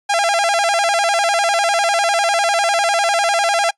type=tone with vibrato; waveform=sawtooth; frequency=740 Hz; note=F#5; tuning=in tune; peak=-10 dBFS; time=0.09-3.71 s; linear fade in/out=10 ms; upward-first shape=square; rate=10 Hz; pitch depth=160 cents each way; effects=noise-tail reverb RT60 0.1 s tail -23 dB re dry + resampled to 22050 Hz